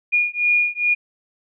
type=beating tone pair; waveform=sine; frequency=2434 / 2436.4 Hz; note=D#7 / D#7; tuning=-39 / -37 cents; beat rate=2.4 Hz; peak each=-19 dBFS; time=0.12-0.95 s; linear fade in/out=20 ms; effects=none